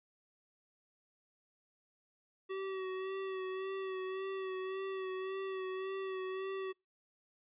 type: tone with vibrato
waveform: square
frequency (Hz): 380.5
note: F#4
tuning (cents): +48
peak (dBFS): -38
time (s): 2.49-6.73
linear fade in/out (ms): 20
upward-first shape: sine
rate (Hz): 1.8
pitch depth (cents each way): 28
effects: noise-tail reverb RT60 0.2 s tail -26 dB re dry + resampled to 8000 Hz